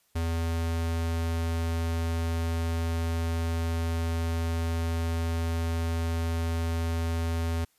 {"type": "tone", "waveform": "square", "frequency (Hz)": 82.9, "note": "E2", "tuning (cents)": 10, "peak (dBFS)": -27, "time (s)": [0.15, 7.65], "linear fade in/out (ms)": 10, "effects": ["white hiss -68 dBFS RMS until 7.78 s", "resampled to 32000 Hz"]}